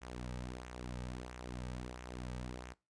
sawtooth tone with flanger, 61.8 Hz, B1, 2 cents sharp, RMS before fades -45 dBFS, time 0.01-2.74 s, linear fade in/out 20 ms, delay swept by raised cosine 0.21 to 2.91 ms, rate 1.5 Hz, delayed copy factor -0.6, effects noise-tail reverb RT60 0.3 s tail -24 dB re dry + resampled to 22050 Hz

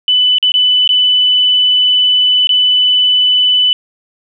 sine tone with dropouts, 2994 Hz, F#7, 20 cents sharp, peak -7 dBFS, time 0.08-3.73 s, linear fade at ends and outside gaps 1 ms, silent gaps 0.384-0.427 / 0.519-0.54 / 0.876-0.891 / 2.471-2.492 s, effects none

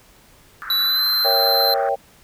white band-pass noise, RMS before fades -32 dBFS, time 0.62-1.89 s, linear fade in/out 0 ms, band 1200 to 1600 Hz, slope 48 dB/octave
square tone with pitch glide, 3951 to 4100 Hz, B7 to C8, 0 to -36 cents, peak -17 dBFS, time 0.7-1.74 s, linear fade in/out 2 ms, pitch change +64 cents, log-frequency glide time 0.82-1.06 s
sine chord, A# diminished seventh, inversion none, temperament equal, 466.2 / 554.4 / 659.3 / 784 Hz, A#4 / C#5 / E5 / G5, 0 / 0 / 0 / 0 cents, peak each -26 / -22 / -26 / -21 dBFS, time 1.24-1.96 s, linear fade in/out 20 ms
effects pink hiss -51 dBFS RMS until 2.23 s

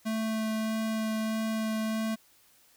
square tone with vibrato, 220 Hz, A3, in tune, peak -29 dBFS, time 0.05-2.16 s, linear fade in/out 20 ms, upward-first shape sine, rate 1.6 Hz, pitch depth 8 cents each way, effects white hiss -62 dBFS RMS until 2.76 s

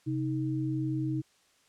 sine tone pair together, 132 / 314 Hz, C3 / D#4, +16 / +16 cents, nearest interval octave + minor third, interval 1500 cents, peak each -31 / -31 dBFS, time 0.06-1.22 s, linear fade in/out 20 ms, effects white hiss -66 dBFS RMS until 1.68 s + low-pass 8000 Hz 12 dB/octave

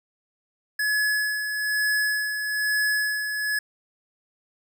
square tone with tremolo, 1700 Hz, G#6, 40 cents sharp, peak -21 dBFS, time 0.79-3.59 s, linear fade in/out 5 ms, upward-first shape sine, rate 1.1 Hz, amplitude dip 50%, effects none

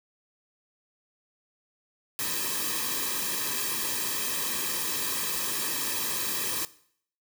white noise with comb filter, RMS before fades -30 dBFS, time 2.19-6.65 s, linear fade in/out 0 ms, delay 1.4 ms, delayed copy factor -0.9, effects noise-tail reverb RT60 0.6 s tail -18 dB re dry

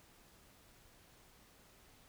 silence, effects pink hiss -64 dBFS RMS until 2.08 s

